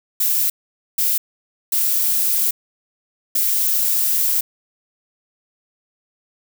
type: noise bursts at uneven times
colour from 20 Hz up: violet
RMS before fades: -18 dBFS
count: 4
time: 0.2-0.5 / 0.98-1.18 / 1.72-2.51 / 3.35-4.41 s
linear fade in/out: 5 ms
effects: none